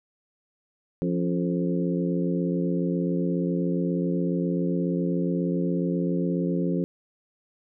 harmonic tone with a mistuned harmonic, 87.31 Hz, F2, in tune, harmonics 2 / 3 / 4 / 5 / 6, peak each -25 / -29 / -31 / -33 / -35 dBFS, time 1.02-6.84 s, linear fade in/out 0 ms, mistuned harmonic 3, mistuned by +69 cents, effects none

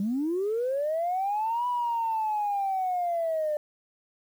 sine linear two-way sweep, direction up then down, 189.4 to 987.8 to 593 Hz, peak -24 dBFS, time 0-3.57 s, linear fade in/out 2 ms, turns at 1.67 s, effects tanh soft clip ceiling -21 dBFS + 9-bit

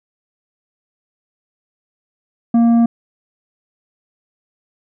sine tone with tanh clipping, 233.1 Hz, A#3, in tune, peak -10 dBFS, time 2.54-2.86 s, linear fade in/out 5 ms, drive 7 dB, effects none

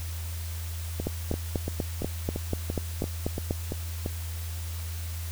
two click trains, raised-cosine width 2 ms, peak -17 / -14 dBFS, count 10 / 11, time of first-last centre 1-4.061 / 1.07-3.509 s, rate 2.94 / 4.1 Hz, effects added 83 Hz sine -32 dBFS peak until 5.31 s + white hiss -43 dBFS RMS until 5.31 s

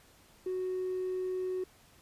sine tone with hard clipping, 370 Hz, F#4, in tune, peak -32 dBFS, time 0.46-1.64 s, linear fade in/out 5 ms, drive 1 dB, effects pink hiss -61 dBFS RMS until 2.01 s + resampled to 32000 Hz

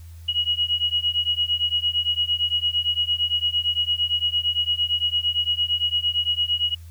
sine beating tone pair, 2900 / 2908.8 Hz, F#7 / F#7, -35 / -30 cents, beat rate 8.8 Hz, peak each -23 dBFS, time 0.28-6.75 s, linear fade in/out 10 ms, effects added 83 Hz sine -38 dBFS peak until 6.9 s + white hiss -56 dBFS RMS until 6.9 s

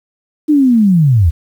sine linear sweep, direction down, 310.4 to 72.2 Hz, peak -6 dBFS, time 0.48-1.31 s, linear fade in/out 20 ms, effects 7-bit

